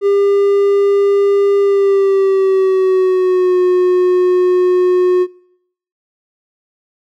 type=tone with pitch glide; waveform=triangle; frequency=400.5 to 363 Hz; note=G4 to F#4; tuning=+37 to -33 cents; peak=-7 dBFS; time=0.01-5.27 s; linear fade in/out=50 ms; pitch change=-170 cents; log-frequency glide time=1.6-3.58 s; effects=noise-tail reverb RT60 0.7 s tail -23 dB re dry